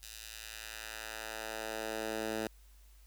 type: tone with high-pass filter sweep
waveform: 10% pulse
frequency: 110 Hz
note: A2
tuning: in tune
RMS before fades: -41 dBFS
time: 0.03-2.47 s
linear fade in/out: 0 ms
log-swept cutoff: 4100 to 230 Hz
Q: 0.77
effects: added 50 Hz sine -56 dBFS peak until 3.06 s + white hiss -67 dBFS RMS until 3.06 s